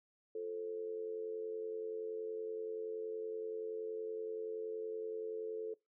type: tone with amplitude modulation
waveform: sine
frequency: 440 Hz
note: A4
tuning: in tune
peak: -35 dBFS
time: 0.35-5.74 s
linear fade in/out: 5 ms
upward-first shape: sine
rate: 90.6 Hz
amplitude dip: 65%
effects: noise-tail reverb RT60 0.2 s tail -22 dB re dry